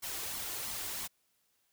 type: noise with flanger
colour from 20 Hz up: white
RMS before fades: -39 dBFS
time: 0.02-1.08 s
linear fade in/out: 20 ms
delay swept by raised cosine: 0.92 to 2.82 ms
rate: 3 Hz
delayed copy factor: +0.5
effects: white hiss -75 dBFS RMS until 1.72 s